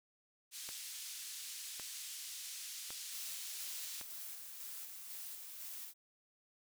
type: band-pass noise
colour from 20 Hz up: white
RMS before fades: -47 dBFS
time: 0.51-4.05 s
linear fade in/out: 50 ms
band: 3000 to 9700 Hz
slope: 12 dB/octave
type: click train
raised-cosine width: 0.3 ms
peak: -31 dBFS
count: 4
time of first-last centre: 0.69-4.012 s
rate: 0.903 Hz
type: noise with tremolo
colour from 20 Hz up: blue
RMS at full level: -47 dBFS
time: 3.1-5.94 s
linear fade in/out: 50 ms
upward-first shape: square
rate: 2 Hz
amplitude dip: 30%
effects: none